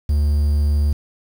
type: tone with quantisation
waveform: triangle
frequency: 73.42 Hz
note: D2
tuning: in tune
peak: -12 dBFS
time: 0.09-0.93 s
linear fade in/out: 5 ms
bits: 7
effects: none